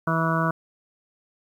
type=harmonic tone; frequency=163.2 Hz; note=E3; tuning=17 cents flat; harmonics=1 / 2 / 3 / 4 / 6 / 7 / 8 / 9; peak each=-24 / -31 / -36 / -29 / -30 / -28 / -31 / -29 dBFS; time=0.07-0.51 s; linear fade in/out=5 ms; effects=9-bit